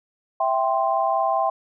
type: chord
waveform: sine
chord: C major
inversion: first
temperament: equal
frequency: 659.3 / 784 / 1046.5 Hz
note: E5 / G5 / C6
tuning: 0 / 0 / 0 cents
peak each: -23 / -22 / -24 dBFS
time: 0.4-1.5 s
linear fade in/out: 5 ms
effects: none